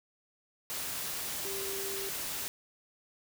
sine tone in noise, 392 Hz, G4, in tune, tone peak -39 dBFS, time 1.45-2.09 s, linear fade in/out 0 ms, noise white, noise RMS -37 dBFS, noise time 0.7-2.48 s, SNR -5 dB, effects none

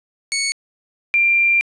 15% pulse / sine tone pair in turn, 2217 / 2377 Hz, C#7 / D7, 0 / +20 cents, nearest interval minor second, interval 120 cents, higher second, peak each -12 dBFS, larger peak neither, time 0.32-0.52 / 1.14-1.61 s, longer second, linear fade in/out 0 ms, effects resampled to 22050 Hz + 9-bit

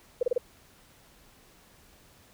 sine tone bursts, 493.9 Hz, B4, in tune, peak -21 dBFS, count 4, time 0.21-0.38 s, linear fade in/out 5 ms, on 20 ms, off 30 ms, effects pink hiss -58 dBFS RMS until 2.33 s

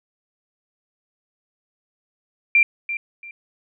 sine tone with echo, 2369 Hz, D7, 14 cents sharp, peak -11 dBFS, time 2.55-2.63 s, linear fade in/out 2 ms, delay 340 ms, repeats 2, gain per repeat -12 dB, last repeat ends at 3.31 s, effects none

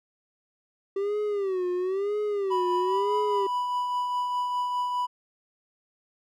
triangle tone with vibrato, 388 Hz, G4, 18 cents flat, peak -23 dBFS, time 0.96-3.47 s, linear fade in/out 5 ms, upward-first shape sine, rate 1 Hz, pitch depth 140 cents each way
triangle tone with tremolo, 987 Hz, B5, 1 cent flat, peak -22 dBFS, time 2.5-5.07 s, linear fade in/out 20 ms, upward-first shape triangle, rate 4.9 Hz, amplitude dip 35%
effects none

